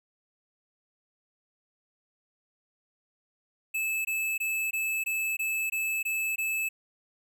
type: tone bursts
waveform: square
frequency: 2612 Hz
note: E7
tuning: 17 cents flat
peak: -28 dBFS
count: 9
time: 3.74-6.69 s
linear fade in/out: 10 ms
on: 310 ms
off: 20 ms
effects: none